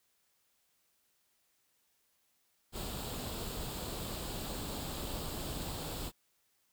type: noise with comb filter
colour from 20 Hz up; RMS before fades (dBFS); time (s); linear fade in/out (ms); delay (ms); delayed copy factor
pink; -40; 2.72-6.12; 50; 0.25; +0.55
effects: white hiss -75 dBFS RMS until 6.72 s